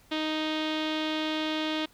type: tone with low-pass filter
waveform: sawtooth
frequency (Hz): 311.1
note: D#4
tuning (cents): 0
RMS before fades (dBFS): -30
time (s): 0.11-1.86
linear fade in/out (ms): 10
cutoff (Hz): 3500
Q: 3.8
effects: pink hiss -60 dBFS RMS until 1.93 s